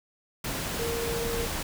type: tone in noise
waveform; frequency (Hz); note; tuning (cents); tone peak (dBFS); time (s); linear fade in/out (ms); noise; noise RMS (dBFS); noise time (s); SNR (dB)
sine; 465; A#4; -4; -30; 0.79-1.46; 5; pink; -32; 0.44-1.63; -1
effects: none